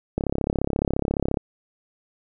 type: click train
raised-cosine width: 2 ms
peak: -9 dBFS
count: 42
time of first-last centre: 0.18-1.372 s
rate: 34.4 Hz
effects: none